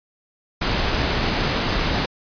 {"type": "noise", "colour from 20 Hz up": "pink", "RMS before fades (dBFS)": -21, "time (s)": [0.61, 2.06], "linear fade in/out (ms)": 10, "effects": ["resampled to 11025 Hz"]}